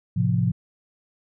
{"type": "chord", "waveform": "sine", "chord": "F major", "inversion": "first", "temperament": "just", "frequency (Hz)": [109.13, 130.96, 174.61], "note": ["A2", "C3", "F3"], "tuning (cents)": [-14, 2, 0], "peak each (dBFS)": -23, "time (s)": [0.16, 0.52], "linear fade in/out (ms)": 10, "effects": []}